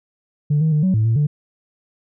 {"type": "tone with pitch steps", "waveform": "sine", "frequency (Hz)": [147.7, 158.2, 150.7, 187.5, 109.2, 113.4, 147.5], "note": ["D3", "D#3", "D3", "F#3", "A2", "A#2", "D3"], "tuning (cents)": [10, 29, 45, 23, -13, -47, 8], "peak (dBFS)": -12, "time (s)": [0.5, 1.27], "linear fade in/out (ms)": 10, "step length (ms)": 110, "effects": ["tanh soft clip ceiling -11 dBFS"]}